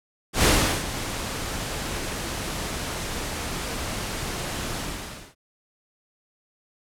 pink noise with ADSR envelope, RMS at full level -17 dBFS, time 0.33-5.35 s, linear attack 110 ms, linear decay 390 ms, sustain -13 dB, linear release 560 ms, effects low-pass 11000 Hz 12 dB/octave

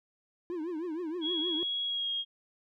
triangle tone with vibrato, 332.8 Hz, E4, 17 cents sharp, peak -31 dBFS, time 0.5-1.63 s, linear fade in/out 0 ms, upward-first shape triangle, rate 6.4 Hz, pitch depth 190 cents each way
sine tone with pitch glide, 3322 to 3259 Hz, G#7 to G#7, 0 to -33 cents, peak -30 dBFS, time 1.21-2.25 s, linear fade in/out 50 ms, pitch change -33 cents, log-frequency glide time 1.85-2.1 s
effects none

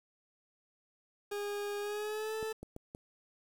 40% pulse tone with pitch glide, 409.4 to 438.8 Hz, G#4 to A4, -25 to -5 cents, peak -35 dBFS, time 1.31-2.53 s, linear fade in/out 10 ms, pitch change +120 cents, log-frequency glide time 1.8-2.35 s
clicks, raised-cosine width 2 ms, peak -31 dBFS, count 4, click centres 2.428 / 2.63 / 2.764 / 2.949 s
effects 9-bit

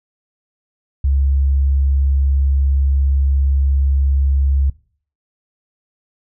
sine tone, 68.6 Hz, C#2, 17 cents flat, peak -12 dBFS, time 1.04-4.7 s, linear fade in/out 5 ms, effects noise-tail reverb RT60 0.5 s tail -21 dB re dry

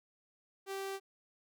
sawtooth tone, 389.6 Hz, G4, 11 cents flat, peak -34 dBFS, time 0.66-1 s, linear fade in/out 50 ms, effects none

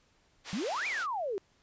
white band-pass noise, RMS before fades -43 dBFS, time 0.44-1.07 s, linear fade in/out 50 ms, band 480 to 5100 Hz, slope 12 dB/octave
sine exponential two-way sweep, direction up then down, 174.61 to 2489 to 367.5 Hz, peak -31 dBFS, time 0.53-1.38 s, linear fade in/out 0 ms, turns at 0.87 s
effects pink hiss -68 dBFS RMS until 1.62 s + resampled to 16000 Hz

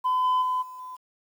sine tone with level steps, 1013 Hz, B5, 44 cents sharp, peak -19 / -17 / -22 / -38 / -36 dBFS, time 0.04-0.97 s, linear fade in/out 20 ms, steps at 0.23 / 0.41 / 0.61 / 0.78 s, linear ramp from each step 20 ms, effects tanh soft clip ceiling -19 dBFS + 9-bit

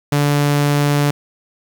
sawtooth tone, 144.9 Hz, D3, 23 cents flat, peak -9 dBFS, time 0.12-1.11 s, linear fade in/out 5 ms, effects 7-bit

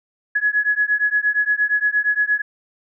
sine beating tone pair, 1682 / 1690.6 Hz, G#6 / G#6, +22 / +30 cents, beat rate 8.6 Hz, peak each -19 dBFS, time 0.35-2.42 s, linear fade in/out 10 ms, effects none

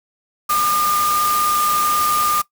sine tone in noise, 1209 Hz, D6, 50 cents sharp, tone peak -16 dBFS, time 0.49-2.42 s, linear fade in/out 10 ms, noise white, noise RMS -24 dBFS, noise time 0.49-2.42 s, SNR +5 dB, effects noise-tail reverb RT60 0.1 s tail -18 dB re dry

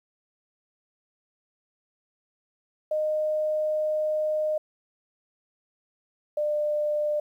sine tone pair in turn, 615 / 598.2 Hz, D#5 / D5, -20 / +32 cents, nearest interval unison, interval 48 cents, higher first, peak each -23 dBFS, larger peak neither, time 2.91-4.58 / 6.37-7.2 s, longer first, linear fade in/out 5 ms, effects 10-bit

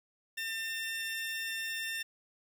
30% pulse tone pair together, 1801 / 2710 Hz, A6 / E7, +40 / +47 cents, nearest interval perfect fifth, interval 707 cents, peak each -34 / -37 dBFS, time 0.37-2.03 s, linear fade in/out 10 ms, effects 10-bit

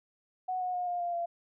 sine tone with pitch steps, 740 / 729 / 718.1 / 707.4 / 696.9 / 686.5 Hz, F#5 / F#5 / F5 / F5 / F5 / F5, 0 / -26 / +48 / +22 / -4 / -30 cents, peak -30 dBFS, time 0.48-1.26 s, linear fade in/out 10 ms, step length 130 ms, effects none

